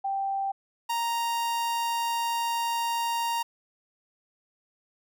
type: tone pair in turn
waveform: sine / 45% pulse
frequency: 784 / 932.3 Hz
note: G5 / A#5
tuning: 0 / 0 cents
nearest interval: minor third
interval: 300 cents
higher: second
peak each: -26 dBFS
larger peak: neither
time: 0.04-0.52 / 0.89-3.43 s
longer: second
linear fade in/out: 10 ms
effects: none